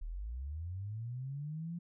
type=linear sweep; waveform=sine; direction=up; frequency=34.65 to 174.61 Hz; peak=-38 dBFS; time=0.01-1.79 s; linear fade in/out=10 ms; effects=none